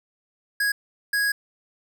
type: tone bursts at uneven times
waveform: square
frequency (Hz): 1656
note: G#6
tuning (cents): -5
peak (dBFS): -21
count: 2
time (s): 0.6-0.72 / 1.13-1.32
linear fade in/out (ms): 5
effects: none